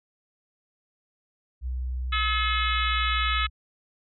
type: tone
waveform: sine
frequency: 63 Hz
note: B1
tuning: 35 cents sharp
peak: -27 dBFS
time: 1.61-3.5 s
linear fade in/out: 50 ms
type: harmonic tone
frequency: 428 Hz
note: A4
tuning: 48 cents flat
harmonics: 3 / 4 / 5 / 6 / 7 / 8 / 9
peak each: -27 / -33 / -31 / -33 / -34 / -33 / -35 dBFS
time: 2.12-3.47 s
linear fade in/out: 10 ms
effects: none